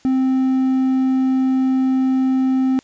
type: tone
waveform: triangle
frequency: 261.6 Hz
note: C4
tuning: in tune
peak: -12 dBFS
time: 0.05-2.79 s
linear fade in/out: 0 ms
effects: white hiss -52 dBFS RMS until 2.83 s + resampled to 16000 Hz